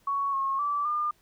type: tone with pitch steps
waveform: sine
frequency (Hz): 1115 / 1086 / 1160 / 1205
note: C#6 / C#6 / D6 / D6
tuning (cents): +10 / -36 / -22 / +44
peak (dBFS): -25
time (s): 0.07-1.11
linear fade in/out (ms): 5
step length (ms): 260
effects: pink hiss -65 dBFS RMS until 1.21 s